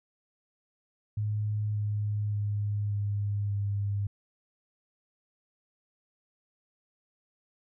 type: tone with pitch steps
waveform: sine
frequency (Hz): 105.6 / 104.45 / 103.31 / 102.18 / 101.06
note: G#2 / G#2 / G#2 / G#2 / G#2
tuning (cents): +29 / +10 / -9 / -28 / -47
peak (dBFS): -27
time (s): 1.17-4.07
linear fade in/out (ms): 5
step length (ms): 580
effects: none